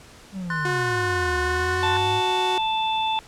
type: exponential two-way sweep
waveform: triangle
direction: down then up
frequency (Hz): 200.4 to 74 to 107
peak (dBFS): -26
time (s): 0.32-2.22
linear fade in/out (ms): 50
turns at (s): 1.39
type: chord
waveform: triangle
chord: F# diminished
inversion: second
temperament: equal with one note detuned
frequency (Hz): 1046.5 / 1480 / 1792.8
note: C6 / F#6 / A6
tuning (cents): 0 / 0 / +32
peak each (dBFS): -28 / -26 / -28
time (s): 0.5-1.97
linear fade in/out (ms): 2
type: tone with pitch glide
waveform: sawtooth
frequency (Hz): 362 to 369.6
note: F#4 to F#4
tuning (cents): -38 to -2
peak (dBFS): -21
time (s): 0.65-2.58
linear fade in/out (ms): 2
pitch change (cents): +36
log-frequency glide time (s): 1.34-1.81
type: harmonic tone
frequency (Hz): 880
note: A5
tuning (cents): 0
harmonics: 1 / 3 / 4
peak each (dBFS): -22 / -32 / -28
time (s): 1.83-3.19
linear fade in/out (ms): 0
effects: pink hiss -47 dBFS RMS until 3.27 s + low-pass 9000 Hz 12 dB/octave